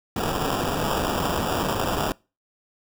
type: noise with sample-and-hold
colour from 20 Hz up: white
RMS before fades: -25 dBFS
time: 0.16-2.12 s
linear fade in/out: 2 ms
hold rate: 2100 Hz
effects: noise-tail reverb RT60 0.3 s tail -24 dB re dry